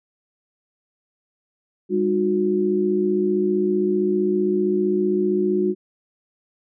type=tone cluster; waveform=sine; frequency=201.1 / 307.2 / 362.6 Hz; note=G3 / D#4 / F#4; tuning=+44 / -22 / -35 cents; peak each=-23 / -26 / -19 dBFS; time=1.89-5.75 s; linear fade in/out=50 ms; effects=none